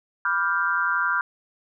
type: chord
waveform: sine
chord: G dominant seventh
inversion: first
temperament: equal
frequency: 987.8 / 1174.7 / 1396.9 / 1568 Hz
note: B5 / D6 / F6 / G6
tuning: 0 / 0 / 0 / 0 cents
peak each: -29 / -29 / -23 / -26 dBFS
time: 0.25-1.21 s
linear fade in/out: 2 ms
effects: none